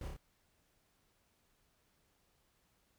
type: noise with echo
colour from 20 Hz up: brown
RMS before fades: -43 dBFS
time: 0.01-0.08 s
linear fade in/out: 2 ms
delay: 29 ms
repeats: 3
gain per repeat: -2 dB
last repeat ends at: 0.167 s
effects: pink hiss -75 dBFS RMS until 2.98 s